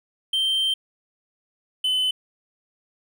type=tone pair in turn; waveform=triangle; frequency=3134 / 3029 Hz; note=G7 / F#7; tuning=-1 / +40 cents; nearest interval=minor second; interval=59 cents; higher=first; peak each=-18 dBFS; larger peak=neither; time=0.33-0.74 / 1.84-2.11 s; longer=first; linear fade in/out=5 ms; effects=none